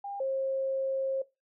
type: tone pair in turn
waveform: sine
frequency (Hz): 802 / 535.3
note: G5 / C5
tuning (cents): +39 / +39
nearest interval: perfect fifth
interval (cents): 700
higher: first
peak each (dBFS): -35 / -27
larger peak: second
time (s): 0.04-0.2 / 0.2-1.22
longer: second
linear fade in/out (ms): 5
effects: noise-tail reverb RT60 0.2 s tail -18 dB re dry